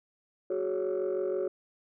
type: chord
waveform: sine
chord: F# suspended second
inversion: none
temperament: just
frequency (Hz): 370 / 416.2 / 555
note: F#4 / G#4 / C#5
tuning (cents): 0 / +4 / +2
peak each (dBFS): -29 / -32 / -32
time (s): 0.5-1.48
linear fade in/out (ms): 5
effects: tanh soft clip ceiling -24 dBFS